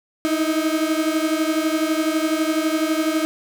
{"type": "beating tone pair", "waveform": "35% pulse", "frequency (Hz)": [311.1, 323.1], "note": ["D#4", "E4"], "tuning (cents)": [0, -35], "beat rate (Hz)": 12, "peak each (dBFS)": [-19, -21], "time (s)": [0.25, 3.25], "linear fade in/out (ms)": 0, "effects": []}